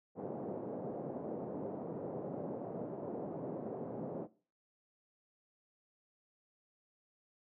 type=band-pass noise; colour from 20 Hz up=white; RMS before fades=-42 dBFS; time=0.15-4.28 s; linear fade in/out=50 ms; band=140 to 600 Hz; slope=24 dB/octave; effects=noise-tail reverb RT60 0.4 s tail -20 dB re dry